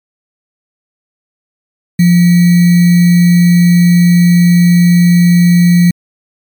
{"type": "tone with sample-and-hold", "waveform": "sine", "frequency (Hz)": 174.7, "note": "F3", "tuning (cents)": 1, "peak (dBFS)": -3, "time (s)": [1.99, 5.91], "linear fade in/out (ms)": 5, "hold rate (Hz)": 2100, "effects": ["MP3 96 kbps"]}